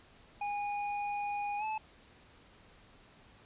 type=tone with pitch glide; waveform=square; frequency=820 to 868.3 Hz; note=G#5 to A5; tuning=-22 to -23 cents; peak=-34 dBFS; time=0.41-1.78 s; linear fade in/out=5 ms; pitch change=+99 cents; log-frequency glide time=1.58-1.64 s; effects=pink hiss -60 dBFS RMS until 3.45 s + resampled to 8000 Hz